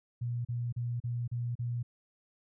sine tone bursts, 120 Hz, B2, 49 cents flat, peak -31 dBFS, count 6, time 0.21-1.83 s, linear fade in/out 10 ms, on 240 ms, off 36 ms, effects none

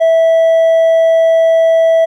sine tone with hard clipping, 655 Hz, E5, 11 cents flat, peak -7 dBFS, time 0-2.06 s, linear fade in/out 20 ms, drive 2 dB, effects none

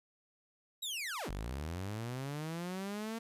sawtooth linear two-way sweep, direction down then up, 3908 to 43.08 to 230.3 Hz, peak -34 dBFS, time 0.82-3.19 s, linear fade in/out 10 ms, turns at 1.3 s, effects resampled to 32000 Hz + 12-bit

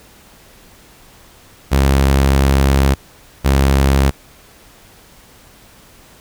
sawtooth tone pair in turn, 68.1 / 68.1 Hz, C#2 / C#2, -30 / -30 cents, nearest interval unison, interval 0 cents, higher neither, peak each -6 dBFS, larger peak neither, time 1.71-2.95 / 3.44-4.11 s, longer first, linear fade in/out 20 ms, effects pink hiss -45 dBFS RMS until 6.2 s

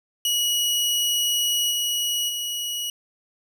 sawtooth tone with level steps, 2914 Hz, F#7, 27 cents flat, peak -17 / -19 / -23 dBFS, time 0.25-2.9 s, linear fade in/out 2 ms, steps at 1.7 / 2.28 s, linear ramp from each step 20 ms, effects none

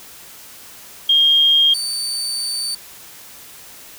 sine / 30% pulse tone pair in turn, 3227 / 4564 Hz, G7 / C#8, +50 / +50 cents, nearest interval tritone, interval 600 cents, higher second, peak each -10 / -18 dBFS, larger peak first, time 1.09-1.74 / 1.74-2.75 s, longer second, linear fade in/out 5 ms, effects white hiss -40 dBFS RMS until 3.98 s

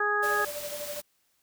harmonic tone, 415.3 Hz, G#4, in tune, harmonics 1 / 2 / 3 / 4, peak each -31 / -33 / -29 / -27 dBFS, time 0-0.45 s, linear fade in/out 5 ms
sine tone with tremolo, 587 Hz, D5, 1 cent flat, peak -33 dBFS, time 0.22-1.01 s, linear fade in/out 20 ms, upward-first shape sine, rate 12 Hz, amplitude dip 75%
white noise, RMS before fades -39 dBFS, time 0.22-1.02 s, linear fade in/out 20 ms
effects white hiss -71 dBFS RMS until 1.42 s

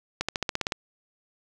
accelerating click train, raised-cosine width 0.2 ms, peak -9 dBFS, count 9, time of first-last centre 0.21-0.722 s, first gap 76 ms, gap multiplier 0.95, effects none

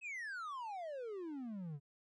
triangle exponential sweep, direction down, 2637 to 135.9 Hz, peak -40 dBFS, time 0.01-1.8 s, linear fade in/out 50 ms, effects resampled to 22050 Hz

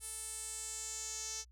sawtooth tone with band-pass filter sweep, 440 Hz, A4, in tune, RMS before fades -43 dBFS, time 0-1.45 s, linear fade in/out 50 ms, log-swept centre 9600 to 6100 Hz, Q 4.6, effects added 60 Hz sine -58 dBFS peak until 1.51 s

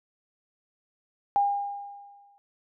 sine tone with exponential decay, 807 Hz, G#5, 50 cents flat, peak -18 dBFS, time 1.36-2.38 s, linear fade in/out 0 ms, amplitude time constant 220 ms, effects none

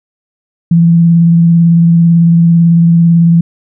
sine tone with vibrato, 168.3 Hz, E3, 36 cents sharp, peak -3 dBFS, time 0.71-3.41 s, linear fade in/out 5 ms, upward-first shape sine, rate 18 Hz, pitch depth 19 cents each way, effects none

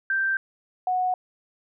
sine tone pair in turn, 1568 / 735.3 Hz, G6 / F#5, 0 / -11 cents, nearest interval octave + minor second, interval 1311 cents, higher first, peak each -21 dBFS, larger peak neither, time 0.1-0.37 / 0.87-1.14 s, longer neither, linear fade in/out 2 ms, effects none

